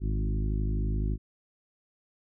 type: harmonic tone with a mistuned harmonic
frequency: 51.91 Hz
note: G#1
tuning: in tune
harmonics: 1 / 2 / 3 / 4 / 5 / 6 / 7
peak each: -27 / -33 / -37 / -39 / -41 / -43 / -44 dBFS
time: 0-1.18 s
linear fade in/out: 50 ms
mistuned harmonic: 2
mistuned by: +30 cents
effects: none